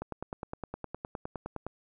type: click train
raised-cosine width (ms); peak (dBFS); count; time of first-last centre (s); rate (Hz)
1; -22; 17; 0.02-1.666; 9.72
effects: none